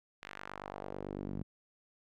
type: tone with band-pass filter sweep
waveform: sawtooth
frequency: 49 Hz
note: G1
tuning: in tune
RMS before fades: -43 dBFS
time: 0.22-1.43 s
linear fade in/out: 10 ms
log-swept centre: 2300 to 190 Hz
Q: 1.4
effects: none